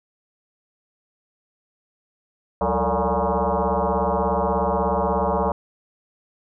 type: tone with frequency modulation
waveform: sine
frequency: 183.7 Hz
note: F#3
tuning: 12 cents flat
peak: -18 dBFS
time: 2.61-5.52 s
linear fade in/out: 2 ms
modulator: 128 Hz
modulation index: 7.2
effects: none